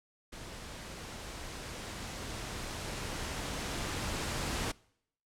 pink noise with level ramp, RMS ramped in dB -46 to -34 dBFS, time 0.32-4.72 s, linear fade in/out 10 ms, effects noise-tail reverb RT60 0.7 s tail -24 dB re dry + low-pass 9000 Hz 12 dB/octave

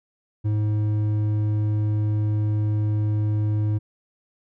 sine tone with hard clipping, 105.9 Hz, G#2, 34 cents sharp, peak -21 dBFS, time 0.44-3.79 s, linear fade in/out 20 ms, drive 6 dB, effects none

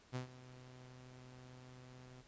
sawtooth tone with ADSR envelope, 126.8 Hz, B2, 46 cents sharp, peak -34 dBFS, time 0.12-2.23 s, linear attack 36 ms, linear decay 110 ms, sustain -17 dB, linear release 27 ms, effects pink hiss -66 dBFS RMS until 2.27 s + resampled to 16000 Hz

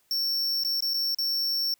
square tone with dropouts, 5450 Hz, F8, 43 cents flat, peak -25 dBFS, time 0.11-1.74 s, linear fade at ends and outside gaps 1 ms, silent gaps 0.636-0.648 / 0.805-0.824 / 0.936-0.942 / 1.147-1.186 s, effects white hiss -67 dBFS RMS until 1.79 s

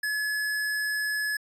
square tone, 1705 Hz, G#6, 45 cents sharp, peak -27 dBFS, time 0.03-1.37 s, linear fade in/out 5 ms, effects resampled to 32000 Hz

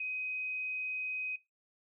sine tone, 2516 Hz, D#7, 19 cents sharp, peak -34 dBFS, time 0-1.36 s, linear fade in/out 5 ms, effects noise-tail reverb RT60 0.2 s tail -20 dB re dry

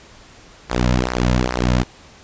sawtooth tone with flanger, 61.74 Hz, B1, in tune, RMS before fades -18 dBFS, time 0.69-1.84 s, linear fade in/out 20 ms, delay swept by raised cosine 0.28 to 2.68 ms, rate 2.4 Hz, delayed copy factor -0.85, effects pink hiss -45 dBFS RMS until 2.23 s + resampled to 16000 Hz

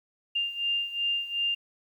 sine beating tone pair, 2798 / 2800.7 Hz, F7 / F7, +3 / +4 cents, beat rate 2.7 Hz, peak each -28 / -32 dBFS, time 0.35-1.55 s, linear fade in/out 10 ms, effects 10-bit

